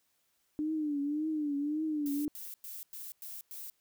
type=tone with vibrato; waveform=sine; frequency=298.6 Hz; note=D4; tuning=29 cents sharp; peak=-30 dBFS; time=0.59-2.28 s; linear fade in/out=0 ms; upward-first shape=triangle; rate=1.8 Hz; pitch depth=110 cents each way
type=noise bursts; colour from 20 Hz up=violet; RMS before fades=-44 dBFS; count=6; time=2.06-3.7 s; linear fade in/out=0 ms; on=190 ms; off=100 ms
effects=white hiss -75 dBFS RMS until 3.8 s